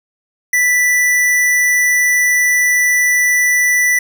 square tone, 1975.5 Hz, B6, in tune, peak -11 dBFS, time 0.53-3.99 s, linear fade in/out 5 ms, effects 7-bit

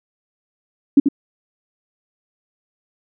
sine tone with echo, 280.5 Hz, C#4, 21 cents sharp, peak -5 dBFS, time 0.97-1 s, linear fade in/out 5 ms, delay 87 ms, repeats 1, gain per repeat -6 dB, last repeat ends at 1.087 s, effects none

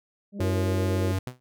harmonic tone, 201.5 Hz, G3, 48 cents sharp, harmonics 1 / 2 / 3, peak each -33 / -47 / -48 dBFS, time 0.32-1.17 s, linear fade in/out 50 ms
sine chord, F# dominant seventh, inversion third, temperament equal with one note detuned, 333.7 / 370 / 466.2 / 554.4 Hz, E4 / F#4 / A#4 / C#5, +21 / 0 / 0 / 0 cents, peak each -33 / -33 / -35 / -35 dBFS, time 0.39-1.12 s, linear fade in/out 5 ms
square tone, 95 Hz, F#2, 46 cents sharp, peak -25 dBFS, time 0.4-1.19 s, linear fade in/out 5 ms
sawtooth tone with exponential decay, 125.8 Hz, B2, 32 cents sharp, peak -25 dBFS, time 1.27-1.4 s, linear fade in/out 0 ms, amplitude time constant 28 ms
effects none

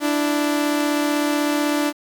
sawtooth tone pair together, 293.6 / 329.6 Hz, D4 / E4, 0 / 0 cents, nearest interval major second, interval 200 cents, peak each -15 / -22 dBFS, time 0-1.93 s, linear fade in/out 50 ms, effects 8-bit

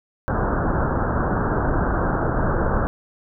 pink low-pass noise, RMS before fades -21 dBFS, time 0.28-2.87 s, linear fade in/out 0 ms, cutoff 1600 Hz, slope 96 dB/octave, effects none

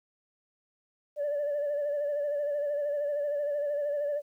sine tone with vibrato, 581 Hz, D5, 19 cents flat, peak -26 dBFS, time 1.16-4.22 s, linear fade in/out 50 ms, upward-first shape sine, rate 13 Hz, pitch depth 45 cents each way, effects tanh soft clip ceiling -25 dBFS + 11-bit

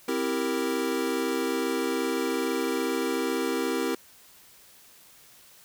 square chord, C dominant seventh, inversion none, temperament equal, 261.6 / 329.6 / 392 / 466.2 Hz, C4 / E4 / G4 / Bb4, 0 / 0 / 0 / 0 cents, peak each -32 dBFS, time 0.08-3.95 s, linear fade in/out 5 ms, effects white hiss -54 dBFS RMS until 5.64 s

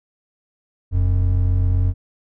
triangle tone pair together, 42.66 / 90.4 Hz, F1 / F#2, -40 / -40 cents, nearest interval octave + minor second, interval 1300 cents, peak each -17 / -14 dBFS, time 0.91-1.94 s, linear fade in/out 50 ms, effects none

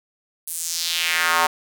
square tone with high-pass filter sweep, 83.7 Hz, E2, 27 cents sharp, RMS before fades -22 dBFS, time 0.47-1.47 s, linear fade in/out 5 ms, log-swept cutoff 11000 to 870 Hz, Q 2.1, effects none

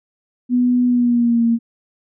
sine tone with pitch glide, 246.9 to 231.7 Hz, B3 to A#3, 0 to -10 cents, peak -12 dBFS, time 0.49-1.59 s, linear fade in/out 50 ms, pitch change -110 cents, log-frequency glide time 0.86-1.44 s, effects none

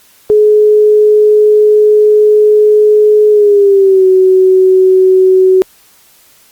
sine tone with pitch glide, 423.4 to 375 Hz, G#4 to F#4, +33 to +23 cents, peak -3 dBFS, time 0.3-5.62 s, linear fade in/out 0 ms, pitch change -210 cents, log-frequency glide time 3.3-4.06 s, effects white hiss -45 dBFS RMS until 6.51 s + Opus 48 kbps

